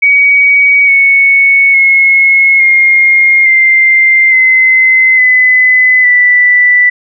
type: tone with pitch steps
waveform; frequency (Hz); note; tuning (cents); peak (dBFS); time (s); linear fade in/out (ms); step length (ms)
sine; 2258 / 2215 / 2174 / 2132 / 2092 / 2053 / 2014 / 1975.9; C#7 / C#7 / C#7 / C7 / C7 / C7 / B6 / B6; +31 / -2 / -34 / +32 / -1 / -33 / +33 / 0; -3; 0.02-6.9; 10; 860
effects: none